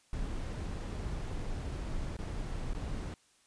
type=noise with dropouts; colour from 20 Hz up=brown; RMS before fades=-37 dBFS; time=0.13-3.14 s; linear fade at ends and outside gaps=1 ms; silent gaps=2.167-2.188 / 2.734-2.748 s; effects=white hiss -67 dBFS RMS until 3.46 s + resampled to 22050 Hz